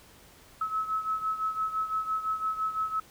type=beating tone pair; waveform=sine; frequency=1292 / 1297.9 Hz; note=E6 / E6; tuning=-35 / -27 cents; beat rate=5.9 Hz; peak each=-29 / -34 dBFS; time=0.61-3 s; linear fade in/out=5 ms; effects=pink hiss -55 dBFS RMS until 3.1 s